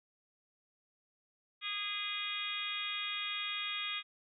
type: harmonic tone with a mistuned harmonic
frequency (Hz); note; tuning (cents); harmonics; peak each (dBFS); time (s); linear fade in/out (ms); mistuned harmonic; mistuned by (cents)
411.1; G#4; -18; 3 / 4 / 5 / 6 / 7 / 8 / 9; -45 / -49 / -44 / -41 / -48 / -40 / -44; 1.61-4.03; 50; 8; +17
effects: none